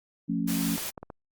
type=chord; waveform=sine; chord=F augmented; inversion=none; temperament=equal with one note detuned; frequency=174.61 / 222.9 / 277.2 Hz; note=F3 / A3 / C#4; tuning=0 / +23 / 0 cents; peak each=-30 dBFS; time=0.28-0.77 s; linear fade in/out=20 ms
type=noise; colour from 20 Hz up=white; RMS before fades=-34 dBFS; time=0.47-0.91 s; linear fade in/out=20 ms
type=clicks; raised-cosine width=1 ms; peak=-25 dBFS; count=4; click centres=0.78 / 0.978 / 1.03 / 1.102 s
effects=Opus 48 kbps